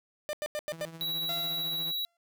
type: tone bursts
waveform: 45% pulse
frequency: 599 Hz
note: D5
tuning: 34 cents sharp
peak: -31 dBFS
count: 5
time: 0.29-0.851 s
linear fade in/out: 0 ms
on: 41 ms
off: 89 ms
type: tone with tremolo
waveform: sawtooth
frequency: 164 Hz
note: E3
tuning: 9 cents flat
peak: -37 dBFS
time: 0.72-1.92 s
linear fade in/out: 10 ms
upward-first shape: triangle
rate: 14 Hz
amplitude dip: 60%
type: tone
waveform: square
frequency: 3897 Hz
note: B7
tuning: 24 cents flat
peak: -31 dBFS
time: 1.01-2.05 s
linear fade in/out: 0 ms
type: tone with exponential decay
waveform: sawtooth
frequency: 685 Hz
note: F5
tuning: 34 cents flat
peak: -32 dBFS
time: 1.29-2.17 s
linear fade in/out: 2 ms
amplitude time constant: 190 ms
effects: none